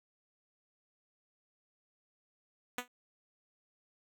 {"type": "tone with exponential decay", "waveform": "5% pulse", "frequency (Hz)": 246.9, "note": "B3", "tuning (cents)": 0, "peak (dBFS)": -20, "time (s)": [2.78, 2.88], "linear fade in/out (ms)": 2, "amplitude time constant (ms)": 20, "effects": []}